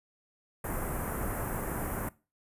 pink band-stop noise, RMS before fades -34 dBFS, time 0.64-2.09 s, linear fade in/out 5 ms, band 1700 to 10000 Hz, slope 24 dB/octave, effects noise-tail reverb RT60 0.3 s tail -20 dB re dry + resampled to 32000 Hz

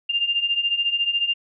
sine beating tone pair, 2789 / 2803 Hz, F7 / F7, -3 / +6 cents, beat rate 14 Hz, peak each -25 / -21 dBFS, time 0.09-1.34 s, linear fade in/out 10 ms, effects none

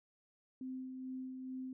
sine tone with tremolo, 258.9 Hz, C4, 18 cents flat, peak -40 dBFS, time 0.61-1.73 s, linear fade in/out 2 ms, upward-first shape sine, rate 2.3 Hz, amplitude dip 35%, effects none

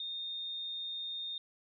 sine tone, 3663 Hz, A#7, 31 cents flat, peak -37 dBFS, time 0-1.38 s, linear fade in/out 2 ms, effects none

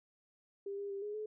sine tone with pitch steps, 398.3 / 402.8 / 395.6 / 416 / 428 Hz, G4 / G4 / G4 / G#4 / A4, +28 / +47 / +16 / +3 / -48 cents, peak -38 dBFS, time 0.66-1.26 s, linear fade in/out 5 ms, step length 120 ms, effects none

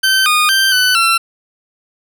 20% pulse tone with pitch steps, 1544 / 1228 / 1565 / 1500 / 1351 Hz, G6 / D#6 / G6 / F#6 / E6, -27 / -23 / -3 / +23 / +42 cents, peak -5 dBFS, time 0.03-1.18 s, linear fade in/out 10 ms, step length 230 ms, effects none

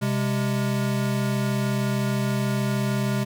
square tone pair together, 130 / 203.6 Hz, C3 / G#3, -11 / -34 cents, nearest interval minor sixth, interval 777 cents, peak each -25 / -26 dBFS, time 0.01-3.25 s, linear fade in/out 20 ms, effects none

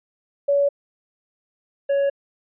sine / triangle tone pair in turn, 566 / 558.5 Hz, C#5 / C#5, +36 / +13 cents, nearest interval unison, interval 23 cents, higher first, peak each -15 dBFS, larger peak neither, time 0.48-0.69 / 1.89-2.1 s, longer neither, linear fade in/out 10 ms, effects resampled to 8000 Hz

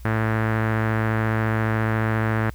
sawtooth tone with low-pass filter, 110.7 Hz, A2, 11 cents sharp, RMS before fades -22 dBFS, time 0.05-2.5 s, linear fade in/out 0 ms, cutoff 1700 Hz, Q 2.8, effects added 60 Hz sine -37 dBFS peak until 2.54 s + white hiss -54 dBFS RMS until 2.54 s

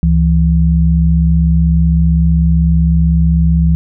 sine tone pair together, 69.41 / 165.2 Hz, C#2 / E3, +3 / +4 cents, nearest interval octave + minor third, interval 1501 cents, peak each -10 dBFS, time 0.03-3.75 s, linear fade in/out 0 ms, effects none

